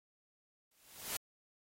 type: noise with exponential growth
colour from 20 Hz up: white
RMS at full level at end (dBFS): -36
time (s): 0.71-1.17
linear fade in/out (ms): 5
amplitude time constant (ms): 100
effects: AAC 48 kbps